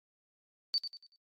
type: tone with echo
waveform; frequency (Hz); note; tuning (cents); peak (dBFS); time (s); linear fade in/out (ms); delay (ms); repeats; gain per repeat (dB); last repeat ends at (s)
sine; 4571; D8; -48; -27; 0.74-0.78; 0; 95; 4; -9; 1.16
effects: noise-tail reverb RT60 0.1 s tail -19 dB re dry + MP3 64 kbps